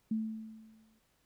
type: tone with exponential decay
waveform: sine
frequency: 220 Hz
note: A3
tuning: in tune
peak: -28 dBFS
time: 0.11-0.99 s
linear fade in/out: 5 ms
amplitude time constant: 190 ms
effects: pink hiss -73 dBFS RMS until 1.25 s